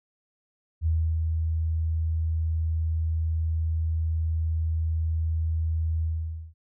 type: tone with ADSR envelope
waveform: sine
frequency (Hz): 80.6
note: E2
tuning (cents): -38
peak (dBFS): -20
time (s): 0.81-6.54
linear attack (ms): 53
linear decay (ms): 310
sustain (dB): -3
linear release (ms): 510
effects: none